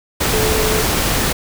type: tone in noise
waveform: sine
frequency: 434 Hz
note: A4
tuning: 24 cents flat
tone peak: -19 dBFS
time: 0.33-0.82 s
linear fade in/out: 10 ms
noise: pink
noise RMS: -17 dBFS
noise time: 0.2-1.33 s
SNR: -5 dB
effects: none